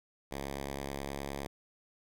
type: tone with pitch glide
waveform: 5% pulse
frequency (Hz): 69.3 to 69.86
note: C#2 to C#2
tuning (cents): 0 to +14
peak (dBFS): -26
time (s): 0.31-1.47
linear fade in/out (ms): 5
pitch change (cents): +14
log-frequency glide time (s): 0.93-1.16
effects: none